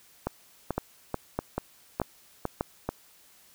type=two click trains; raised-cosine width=1 ms; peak=-13 / -14 dBFS; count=4 / 7; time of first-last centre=0.78-2.609 / 0.27-2.89 s; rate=1.64 / 2.29 Hz; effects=white hiss -58 dBFS RMS until 3.54 s